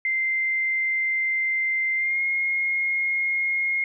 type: tone with pitch glide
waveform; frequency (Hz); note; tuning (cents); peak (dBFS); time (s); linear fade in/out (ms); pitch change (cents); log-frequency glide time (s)
sine; 2085 to 2147; C7 to C7; -7 to +44; -21; 0.05-3.84; 2; +51; 1.96-2.21
effects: none